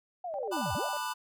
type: linear two-way sweep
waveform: sine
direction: down then up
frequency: 744 to 69.3 to 744 Hz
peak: -34 dBFS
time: 0.24-0.87 s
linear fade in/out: 5 ms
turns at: 0.74 s
type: tone with vibrato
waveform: sine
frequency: 682 Hz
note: F5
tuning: 41 cents flat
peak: -36 dBFS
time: 0.34-0.97 s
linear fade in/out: 0 ms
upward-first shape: square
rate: 11 Hz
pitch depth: 250 cents each way
type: chord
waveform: square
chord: B minor seventh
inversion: third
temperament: equal with one note detuned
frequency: 880 / 987.8 / 1194.5 / 1480 Hz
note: A5 / B5 / D6 / F#6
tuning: 0 / 0 / +29 / 0 cents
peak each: -40 / -36 / -41 / -41 dBFS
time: 0.51-1.14 s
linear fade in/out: 20 ms
effects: none